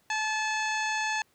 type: harmonic tone with a mistuned harmonic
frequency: 866 Hz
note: A5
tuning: 28 cents flat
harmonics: 1 / 2 / 3 / 4 / 5 / 6 / 7 / 8 / 9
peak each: -31 / -31 / -34 / -42 / -40 / -49 / -41 / -47 / -52 dBFS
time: 0.1-1.22 s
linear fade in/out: 2 ms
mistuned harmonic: 7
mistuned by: +87 cents
effects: pink hiss -67 dBFS RMS until 1.34 s + high-pass 80 Hz 12 dB/octave